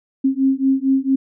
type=beating tone pair; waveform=sine; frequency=265.8 / 270.2 Hz; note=C4 / C#4; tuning=+27 / -44 cents; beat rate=4.4 Hz; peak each=-17 dBFS; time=0.24-1.16 s; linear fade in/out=10 ms; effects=none